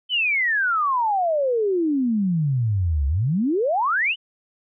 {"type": "exponential two-way sweep", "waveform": "sine", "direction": "down then up", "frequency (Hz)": [3100, 66.6, 3097], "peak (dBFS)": -18, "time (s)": [0.09, 4.16], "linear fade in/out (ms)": 50, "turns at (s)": 3.07, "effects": []}